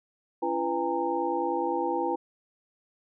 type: tone cluster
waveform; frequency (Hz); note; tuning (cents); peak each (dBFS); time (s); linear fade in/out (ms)
sine; 280.9 / 339.9 / 496.4 / 808 / 918; C#4 / F4 / B4 / G#5 / A#5; +23 / -47 / +9 / -48 / -27; -37 / -30 / -32 / -31 / -32; 0.42-2.16; 10
effects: none